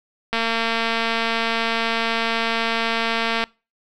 click train, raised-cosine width 0.3 ms, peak -6 dBFS, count 710, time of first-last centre 0.33-3.44 s, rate 228 Hz, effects noise-tail reverb RT60 0.3 s tail -24 dB re dry

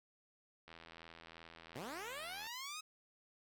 click train, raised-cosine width 0.3 ms, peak -38 dBFS, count 149, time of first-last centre 0.68-2.467 s, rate 82.8 Hz
10% pulse linear sweep, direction up, 106.2 to 1285 Hz, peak -36 dBFS, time 1.75-2.81 s, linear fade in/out 10 ms
effects none

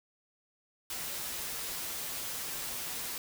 white noise with comb filter, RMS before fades -38 dBFS, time 0.9-3.18 s, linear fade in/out 2 ms, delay 9.8 ms, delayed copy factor -0.5, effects none

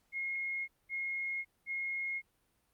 sine tone bursts, 2153 Hz, C7, 49 cents sharp, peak -34 dBFS, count 3, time 0.12-2.22 s, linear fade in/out 50 ms, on 560 ms, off 210 ms, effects pink hiss -75 dBFS RMS until 2.73 s + Opus 48 kbps

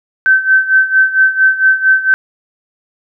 sine tone with tremolo, 1541 Hz, G6, 30 cents flat, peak -4 dBFS, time 0.26-2.14 s, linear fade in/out 0 ms, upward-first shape sine, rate 4.4 Hz, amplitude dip 80%, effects none

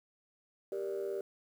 sine chord, G minor, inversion none, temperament just, 392 / 470.4 / 588 Hz, G4 / Bb4 / D5, 0 / +16 / +2 cents, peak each -35 / -40 / -40 dBFS, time 0.72-1.21 s, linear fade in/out 2 ms, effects tanh soft clip ceiling -29 dBFS + 10-bit

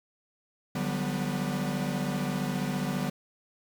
45% pulse chord, G major seventh, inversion second, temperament equal with one note detuned, 146.83 / 181.09 / 196 / 246.9 Hz, D3 / F#3 / G3 / B3, 0 / -37 / 0 / 0 cents, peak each -34 dBFS, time 0.75-3.1 s, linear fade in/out 5 ms, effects 9-bit

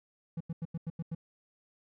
triangle tone bursts, 165 Hz, E3, 2 cents sharp, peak -31 dBFS, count 7, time 0.37-1.149 s, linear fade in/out 5 ms, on 35 ms, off 89 ms, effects none

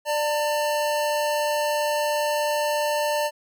square tone pair together, 593.3 / 903 Hz, D5 / A5, +18 / +45 cents, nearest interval perfect fifth, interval 727 cents, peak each -24 / -27 dBFS, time 0.05-3.31 s, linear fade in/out 50 ms, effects none

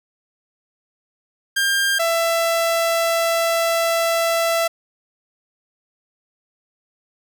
sawtooth tone pair in turn, 1600 / 666.9 Hz, G6 / E5, +35 / +20 cents, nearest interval octave + minor third, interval 1515 cents, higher first, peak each -13 dBFS, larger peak neither, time 1.56-1.99 / 1.99-4.68 s, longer second, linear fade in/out 10 ms, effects 8-bit

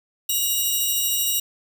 5% pulse tone pair together, 2870 / 3831 Hz, F7 / A#7, +47 / +47 cents, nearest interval perfect fourth, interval 500 cents, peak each -15 dBFS, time 0.29-1.4 s, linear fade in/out 5 ms, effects none

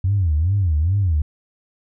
sine tone with vibrato, 87.31 Hz, F2, in tune, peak -14 dBFS, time 0.04-1.22 s, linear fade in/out 5 ms, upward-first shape sine, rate 2.4 Hz, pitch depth 270 cents each way, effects tanh soft clip ceiling -10 dBFS

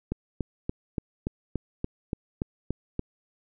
click train, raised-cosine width 3 ms, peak -15 dBFS, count 11, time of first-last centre 0.12-2.994 s, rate 3.48 Hz, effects none

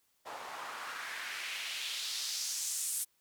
white noise with band-pass filter sweep, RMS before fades -39 dBFS, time 0.25-3.05 s, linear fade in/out 20 ms, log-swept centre 730 to 9700 Hz, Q 1.9, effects white hiss -74 dBFS RMS until 3.2 s

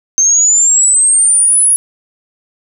sine exponential sweep, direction up, 6290 to 10548 Hz, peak -6 dBFS, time 0.18-1.76 s, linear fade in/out 0 ms, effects none

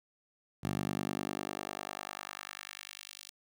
10% pulse tone with high-pass filter sweep, 50 Hz, G1, 35 cents sharp, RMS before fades -40 dBFS, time 0.63-3.31 s, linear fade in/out 10 ms, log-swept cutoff 120 to 4300 Hz, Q 1.1, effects none

